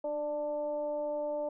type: tone with frequency modulation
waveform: sine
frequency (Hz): 592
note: D5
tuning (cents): +14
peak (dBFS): -31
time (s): 0.04-1.49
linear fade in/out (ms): 5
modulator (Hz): 293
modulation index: 0.53
effects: none